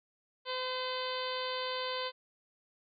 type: harmonic tone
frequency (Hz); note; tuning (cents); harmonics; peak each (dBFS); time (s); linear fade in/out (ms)
511; C5; -41; 1 / 2 / 3 / 4 / 5 / 6 / 7 / 8 / 9; -38 / -39 / -45 / -46 / -48 / -43 / -44 / -45 / -46; 0.45-2.12; 50
effects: none